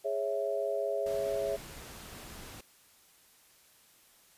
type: chord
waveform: sine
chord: C# minor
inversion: second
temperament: equal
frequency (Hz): 415.3 / 554.4 / 659.3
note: G#4 / C#5 / E5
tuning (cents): 0 / 0 / 0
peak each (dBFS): -35 / -33 / -34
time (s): 0.04-1.57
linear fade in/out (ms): 20
type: noise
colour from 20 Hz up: pink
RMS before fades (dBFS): -47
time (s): 1.06-2.61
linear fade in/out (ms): 5
effects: white hiss -62 dBFS RMS until 4.37 s + resampled to 32000 Hz